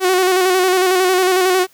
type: tone with vibrato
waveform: sawtooth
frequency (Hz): 370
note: F#4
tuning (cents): 0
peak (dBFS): -8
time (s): 0-1.67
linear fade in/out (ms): 50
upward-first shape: square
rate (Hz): 11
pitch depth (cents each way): 36
effects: white hiss -52 dBFS RMS until 1.73 s